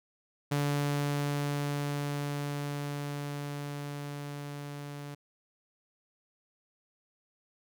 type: tone with level ramp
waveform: sawtooth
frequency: 144.2 Hz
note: D3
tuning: 31 cents flat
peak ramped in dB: -23 to -36 dBFS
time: 0.51-5.15 s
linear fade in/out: 10 ms
effects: none